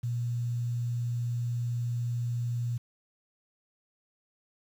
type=tone; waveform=sine; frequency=119.8 Hz; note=A#2; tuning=48 cents sharp; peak=-28 dBFS; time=0.03-2.78 s; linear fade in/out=10 ms; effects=9-bit